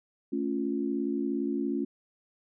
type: chord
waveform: sine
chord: A augmented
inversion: none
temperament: equal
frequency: 220 / 277.2 / 349.2 Hz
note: A3 / C#4 / E#4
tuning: 0 / 0 / 0 cents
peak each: -33 / -30 / -33 dBFS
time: 0.32-1.85 s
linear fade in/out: 10 ms
effects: none